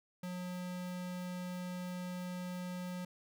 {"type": "tone", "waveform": "square", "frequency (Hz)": 180.3, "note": "F#3", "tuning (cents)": -45, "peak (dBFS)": -40, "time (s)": [0.23, 3.05], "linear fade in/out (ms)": 5, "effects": []}